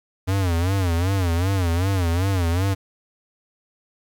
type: tone with vibrato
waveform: square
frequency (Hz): 90.5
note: F#2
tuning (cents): -38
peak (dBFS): -19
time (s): 0.27-2.75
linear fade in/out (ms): 20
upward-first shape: sine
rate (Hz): 2.6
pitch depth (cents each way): 150
effects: 9-bit